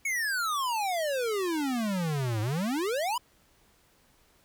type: exponential two-way sweep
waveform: square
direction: down then up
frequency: 2250 to 103.83 to 1030 Hz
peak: -28 dBFS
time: 0.05-3.18 s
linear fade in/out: 5 ms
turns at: 2.41 s
effects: pink hiss -64 dBFS RMS until 4.44 s